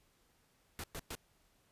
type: noise bursts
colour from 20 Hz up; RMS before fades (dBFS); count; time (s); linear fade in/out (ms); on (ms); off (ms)
pink; -43; 3; 0.79-1.151; 0; 47; 110
effects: pink hiss -72 dBFS RMS until 1.71 s + resampled to 32000 Hz